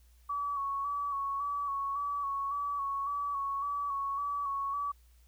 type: tone with vibrato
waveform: sine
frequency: 1127 Hz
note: C#6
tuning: 28 cents sharp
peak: -31 dBFS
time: 0.29-4.92 s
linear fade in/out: 10 ms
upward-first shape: square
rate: 1.8 Hz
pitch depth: 29 cents each way
effects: added 60 Hz sine -58 dBFS peak until 5.27 s + white hiss -70 dBFS RMS until 5.27 s